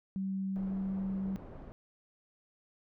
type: tone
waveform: sine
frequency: 192.3 Hz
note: G3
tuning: 33 cents flat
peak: -32 dBFS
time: 0.16-1.36 s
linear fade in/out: 0 ms
type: low-pass noise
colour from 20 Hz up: pink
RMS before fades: -48 dBFS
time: 0.56-1.72 s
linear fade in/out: 0 ms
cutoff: 770 Hz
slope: 12 dB/octave
effects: none